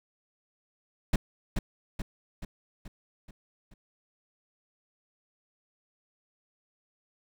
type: noise with echo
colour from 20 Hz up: brown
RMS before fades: -22 dBFS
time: 1.13-1.16 s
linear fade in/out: 5 ms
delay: 430 ms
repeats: 6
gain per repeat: -5 dB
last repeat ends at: 3.74 s
effects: none